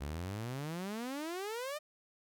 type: exponential sweep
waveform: sawtooth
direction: up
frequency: 66.9 to 620 Hz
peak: -34 dBFS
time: 0-1.79 s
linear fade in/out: 20 ms
effects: none